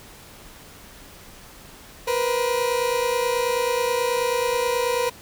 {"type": "tone pair together", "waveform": "30% pulse", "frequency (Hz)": [476.9, 506.2], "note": ["A#4", "B4"], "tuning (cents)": [39, 43], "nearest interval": "minor second", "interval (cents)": 104, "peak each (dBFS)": [-20, -22], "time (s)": [2.07, 5.1], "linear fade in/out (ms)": 10, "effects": ["pink hiss -45 dBFS RMS until 5.21 s"]}